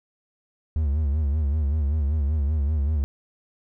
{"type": "tone with vibrato", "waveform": "triangle", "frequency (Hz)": 73.9, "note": "D2", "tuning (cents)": 11, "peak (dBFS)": -18, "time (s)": [0.76, 3.04], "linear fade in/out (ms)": 0, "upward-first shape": "sine", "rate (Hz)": 5.2, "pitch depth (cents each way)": 120, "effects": []}